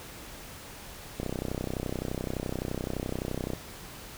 click train, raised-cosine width 2 ms, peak -18 dBFS, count 75, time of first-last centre 1.2-3.534 s, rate 31.7 Hz, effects pink hiss -45 dBFS RMS until 4.17 s

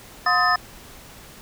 sine tone cluster, 721 / 1037 / 1260 / 1778 / 5130 Hz, F#5 / C6 / D#6 / A6 / E8, -45 / -16 / +21 / +18 / -48 cents, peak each -23 / -25 / -20 / -21 / -27 dBFS, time 0.26-0.56 s, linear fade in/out 5 ms, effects pink hiss -44 dBFS RMS until 1.41 s

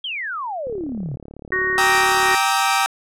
sine exponential sweep, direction down, 3322 to 123.3 Hz, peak -24 dBFS, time 0.04-1.16 s, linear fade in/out 5 ms
click train, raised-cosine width 2 ms, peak -24 dBFS, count 61, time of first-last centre 0.67-2.341 s, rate 35.9 Hz
harmonic tone, 373.3 Hz, F#4, 15 cents sharp, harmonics 1 / 3 / 4 / 5, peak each -25 / -28 / -30 / -19 dBFS, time 1.52-2.35 s, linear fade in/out 2 ms
sawtooth chord, E half-diminished seventh, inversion first, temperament equal with one note detuned, 784 / 932.3 / 1174.7 / 1287.7 Hz, G5 / Bb5 / D6 / E6, 0 / 0 / 0 / -41 cents, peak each -16 / -19 / -21 / -18 dBFS, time 1.78-2.86 s, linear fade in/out 0 ms
effects low-pass 12000 Hz 12 dB/octave

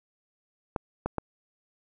clicks, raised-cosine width 1 ms, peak -14 dBFS, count 3, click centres 0.762 / 1.06 / 1.183 s, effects none

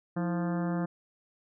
harmonic tone with a mistuned harmonic, 174.61 Hz, F3, in tune, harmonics 1 / 2 / 3 / 4 / 5 / 6 / 7 / 8 / 9 / 10, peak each -29 / -35 / -40 / -41 / -46 / -47 / -46 / -49 / -49 / -52 dBFS, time 0.16-0.86 s, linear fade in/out 10 ms, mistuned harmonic 2, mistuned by -100 cents, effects none

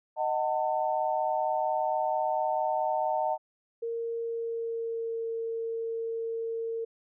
sine chord, D# diminished, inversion none, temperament just, 622.3 / 746.7 / 896 Hz, D#5 / F#5 / A5, 0 / +16 / +31 cents, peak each -30 dBFS, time 0.16-3.38 s, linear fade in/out 50 ms
sine tone with pitch glide, 462.2 to 455.8 Hz, A#4 to A#4, -15 to -39 cents, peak -30 dBFS, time 3.82-6.85 s, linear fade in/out 10 ms, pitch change -24 cents, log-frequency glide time 4.17-5.26 s
effects none

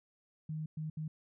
sine tone bursts at uneven times, 155.8 Hz, D#3, 3 cents sharp, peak -36 dBFS, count 3, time 0.49-0.66 / 0.77-0.9 / 0.97-1.08 s, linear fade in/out 5 ms, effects none

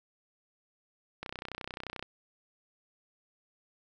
click train, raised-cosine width 0.3 ms, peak -22 dBFS, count 26, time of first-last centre 1.23-2.026 s, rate 31.4 Hz, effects none

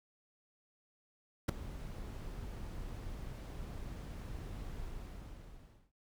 brown noise with ADSR envelope, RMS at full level -23 dBFS, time 1.48-5.92 s, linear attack 11 ms, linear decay 6 ms, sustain -21 dB, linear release 1100 ms, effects none

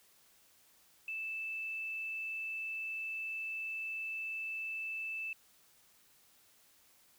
sine tone, 2637 Hz, E7, in tune, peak -37 dBFS, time 1.08-5.33 s, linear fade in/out 2 ms, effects white hiss -66 dBFS RMS until 7.18 s

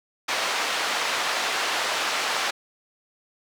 pink band-pass noise, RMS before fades -26 dBFS, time 0.28-2.51 s, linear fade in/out 10 ms, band 750 to 5200 Hz, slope 12 dB/octave, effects none

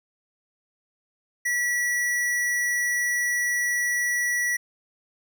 square tone, 1943 Hz, B6, 29 cents flat, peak -23 dBFS, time 1.45-4.57 s, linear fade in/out 10 ms, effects none

